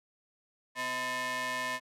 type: ring-modulated tone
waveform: sawtooth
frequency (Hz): 382.5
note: G4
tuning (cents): -42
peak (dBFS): -25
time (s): 0.75-1.8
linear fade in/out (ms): 50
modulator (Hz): 1400
effects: high-pass 200 Hz 12 dB/octave + low-pass 12000 Hz 12 dB/octave